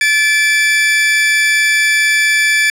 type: tone pair together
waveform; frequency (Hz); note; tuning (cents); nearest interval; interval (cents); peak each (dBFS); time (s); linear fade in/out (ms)
40% pulse; 1732.1 / 2331; A6 / D7; -28 / -14; perfect fourth; 514; -12; 0.01-2.7; 2
effects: low-pass 11000 Hz 12 dB/octave